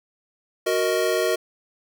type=chord; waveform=square; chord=D# minor; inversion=first; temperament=equal with one note detuned; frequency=370 / 466.2 / 626.6 Hz; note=F#4 / A#4 / D#5; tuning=0 / 0 / +12 cents; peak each=-25 dBFS; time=0.66-1.36 s; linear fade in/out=10 ms; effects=none